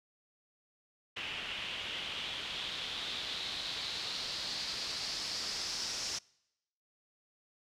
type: noise with low-pass filter sweep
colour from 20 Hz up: white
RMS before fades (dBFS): -39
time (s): 1.16-6.19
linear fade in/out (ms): 10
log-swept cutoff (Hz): 2800 to 5500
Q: 4
effects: noise-tail reverb RT60 0.9 s tail -26 dB re dry